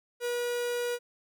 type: tone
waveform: 45% pulse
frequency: 483 Hz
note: B4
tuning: 39 cents flat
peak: -29 dBFS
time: 0.2-0.99 s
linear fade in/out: 50 ms
effects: none